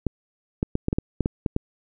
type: clicks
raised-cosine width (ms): 3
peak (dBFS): -9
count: 10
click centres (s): 0.067 / 0.629 / 0.754 / 0.884 / 0.929 / 0.985 / 1.207 / 1.259 / 1.462 / 1.564
effects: none